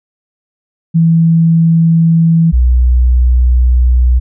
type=tone pair in turn; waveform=sine; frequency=164.81 / 61.73 Hz; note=E3 / B1; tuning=0 / 0 cents; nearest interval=octave + perfect fourth; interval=1700 cents; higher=first; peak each=-5 dBFS; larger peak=neither; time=0.94-2.52 / 2.52-4.2 s; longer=second; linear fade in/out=20 ms; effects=none